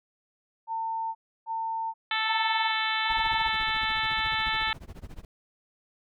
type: tone bursts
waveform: sine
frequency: 900 Hz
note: A5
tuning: 39 cents sharp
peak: -28 dBFS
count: 4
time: 0.67-3.52 s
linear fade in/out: 50 ms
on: 480 ms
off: 310 ms
type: harmonic tone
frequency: 440 Hz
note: A4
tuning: in tune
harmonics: 2 / 3 / 4 / 5 / 6 / 7 / 8 / 9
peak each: -32 / -33 / -31 / -33 / -37 / -36 / -34 / -37 dBFS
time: 2.11-4.73 s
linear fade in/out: 2 ms
type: noise with tremolo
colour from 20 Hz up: brown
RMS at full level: -39 dBFS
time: 3.1-5.25 s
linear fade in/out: 2 ms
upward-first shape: sine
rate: 14 Hz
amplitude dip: 95%
effects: none